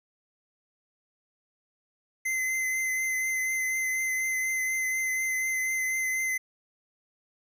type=tone with vibrato; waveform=square; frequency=2057 Hz; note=C7; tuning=30 cents flat; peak=-27 dBFS; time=2.25-6.38 s; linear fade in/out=10 ms; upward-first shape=triangle; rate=4.1 Hz; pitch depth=20 cents each way; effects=none